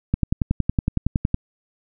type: click train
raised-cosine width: 5 ms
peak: -6 dBFS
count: 14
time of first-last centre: 0.14-1.344 s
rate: 10.8 Hz
effects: none